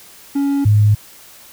triangle / sine tone pair in turn, 280.2 / 104.96 Hz, C#4 / G#2, +19 / +19 cents, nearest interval octave + perfect fourth, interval 1700 cents, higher first, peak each -12 / -8 dBFS, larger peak second, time 0.35-0.65 / 0.65-0.95 s, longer neither, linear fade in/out 10 ms, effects white hiss -42 dBFS RMS until 1.52 s

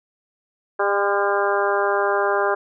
harmonic tone with a mistuned harmonic, 200.7 Hz, G3, 41 cents sharp, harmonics 2 / 3 / 4 / 5 / 6 / 7 / 8, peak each -22 / -24 / -25 / -26 / -27 / -27 / -28 dBFS, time 0.79-2.55 s, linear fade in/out 10 ms, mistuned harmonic 5, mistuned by +33 cents, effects none

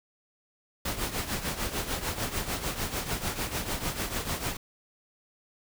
pink noise with tremolo, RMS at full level -29 dBFS, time 0.85-4.57 s, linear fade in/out 5 ms, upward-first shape triangle, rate 6.7 Hz, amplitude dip 75%, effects none

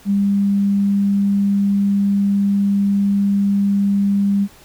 sine tone, 199.9 Hz, G3, 34 cents sharp, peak -13 dBFS, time 0.05-4.48 s, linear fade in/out 50 ms, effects pink hiss -46 dBFS RMS until 4.64 s

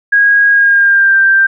sine tone with pitch glide, 1642 to 1576 Hz, G#6 to G6, -20 to +9 cents, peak -5 dBFS, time 0.12-1.47 s, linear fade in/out 10 ms, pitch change -71 cents, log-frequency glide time 0.49-1.17 s, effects none

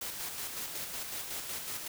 white noise with tremolo, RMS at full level -38 dBFS, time 0.01-1.88 s, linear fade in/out 5 ms, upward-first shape square, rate 5.4 Hz, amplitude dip 35%, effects none

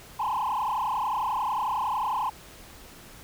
sine tone with frequency modulation, 940 Hz, A#5, 14 cents sharp, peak -23 dBFS, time 0.19-2.3 s, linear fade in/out 10 ms, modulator 31.1 Hz, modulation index 3.8, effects tanh soft clip ceiling -23 dBFS + pink hiss -48 dBFS RMS until 3.23 s

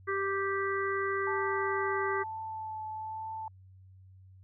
harmonic tone, 392 Hz, G4, in tune, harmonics 1 / 3 / 4 / 5, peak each -32 / -34 / -37 / -37 dBFS, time 0.07-2.24 s, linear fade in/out 20 ms
sine tone with vibrato, 876 Hz, A5, 8 cents flat, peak -36 dBFS, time 1.27-3.48 s, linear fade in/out 2 ms, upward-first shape triangle, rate 1.1 Hz, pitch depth 17 cents each way
effects added 94 Hz sine -52 dBFS peak until 4.43 s

